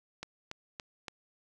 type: click train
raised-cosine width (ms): 0.2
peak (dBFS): -22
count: 4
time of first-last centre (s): 0.23-1.082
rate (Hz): 3.52
effects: none